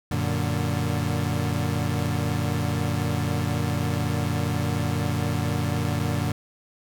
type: chord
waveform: 30% pulse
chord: Gb augmented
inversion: none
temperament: equal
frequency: 92.5 / 116.54 / 146.83 Hz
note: Gb2 / Bb2 / D3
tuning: 0 / 0 / 0 cents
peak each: -25 dBFS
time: 0.11-6.32 s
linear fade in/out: 5 ms
effects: none